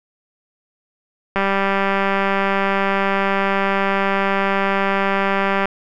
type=click train; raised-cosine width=0.5 ms; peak=-4 dBFS; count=843; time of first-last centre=1.36-5.656 s; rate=196 Hz; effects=none